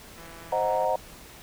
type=click train; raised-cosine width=0.5 ms; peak=-32 dBFS; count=112; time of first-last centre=0.18-0.849 s; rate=166 Hz
type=chord; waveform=sine; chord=C half-diminished seventh; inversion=none; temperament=equal; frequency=523.3 / 622.3 / 740 / 932.3 Hz; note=C5 / Eb5 / Gb5 / Bb5; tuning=0 / 0 / 0 / 0 cents; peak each=-28 dBFS; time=0.52-0.96 s; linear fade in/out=5 ms
effects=pink hiss -47 dBFS RMS until 1.42 s